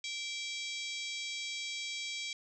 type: harmonic tone with a mistuned harmonic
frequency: 775 Hz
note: G5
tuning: 20 cents flat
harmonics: 3 / 4 / 5 / 6 / 7 / 8 / 9 / 10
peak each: -41 / -43 / -45 / -47 / -48 / -49 / -50 / -51 dBFS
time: 0.04-2.33 s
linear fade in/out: 2 ms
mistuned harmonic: 4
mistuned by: +86 cents
effects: none